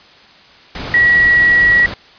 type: tone in noise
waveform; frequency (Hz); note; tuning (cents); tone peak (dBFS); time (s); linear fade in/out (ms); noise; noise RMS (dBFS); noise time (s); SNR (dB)
sine; 1924; B6; -46; -7; 0.94-1.86; 2; pink; -25; 0.75-1.94; +15
effects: white hiss -43 dBFS RMS until 2.18 s + resampled to 11025 Hz